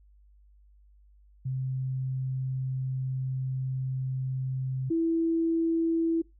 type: tone pair in turn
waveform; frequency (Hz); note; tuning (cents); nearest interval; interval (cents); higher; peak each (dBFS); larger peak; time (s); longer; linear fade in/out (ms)
sine; 130.81 / 329.6; C3 / E4; 0 / 0; octave + major third; 1600; second; -28 / -23; second; 1.45-4.9 / 4.9-6.22; first; 10
effects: noise-tail reverb RT60 0.2 s tail -22 dB re dry + added 50 Hz sine -55 dBFS peak until 6.39 s